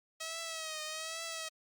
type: tone with vibrato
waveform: 5% pulse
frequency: 639 Hz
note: D#5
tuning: 46 cents sharp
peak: -27 dBFS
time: 0.2-1.49 s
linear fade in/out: 10 ms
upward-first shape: triangle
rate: 1.2 Hz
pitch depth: 66 cents each way
effects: Opus 48 kbps